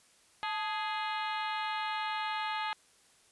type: harmonic tone with a mistuned harmonic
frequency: 416.4 Hz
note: G#4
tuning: 5 cents sharp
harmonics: 2 / 3 / 4 / 5 / 6 / 7 / 8 / 9 / 10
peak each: -35 / -39 / -41 / -43 / -45 / -46 / -47 / -48 / -49 dBFS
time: 0.43-2.73 s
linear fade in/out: 0 ms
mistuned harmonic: 2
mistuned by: +76 cents
effects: white hiss -64 dBFS RMS until 3.31 s + resampled to 24000 Hz